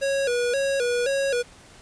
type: tone with vibrato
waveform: square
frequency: 516 Hz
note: C5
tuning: 24 cents flat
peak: -22 dBFS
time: 0.01-1.43 s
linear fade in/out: 20 ms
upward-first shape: square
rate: 1.9 Hz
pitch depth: 110 cents each way
effects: pink hiss -49 dBFS RMS until 1.81 s + resampled to 22050 Hz